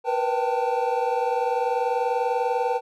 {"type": "tone cluster", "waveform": "triangle", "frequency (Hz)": [478.2, 498.4, 779, 890], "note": ["A#4", "B4", "G5", "A5"], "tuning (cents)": [44, 16, -11, 20], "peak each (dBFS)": -25, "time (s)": [0.04, 2.81], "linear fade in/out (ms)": 50, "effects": []}